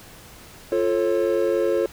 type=chord; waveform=triangle; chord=F augmented; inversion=none; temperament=equal with one note detuned; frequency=349.2 / 440 / 543.6 Hz; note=F4 / A4 / C#5; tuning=0 / 0 / -34 cents; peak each=-21 dBFS; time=0.72-1.86 s; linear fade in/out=2 ms; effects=pink hiss -45 dBFS RMS until 1.92 s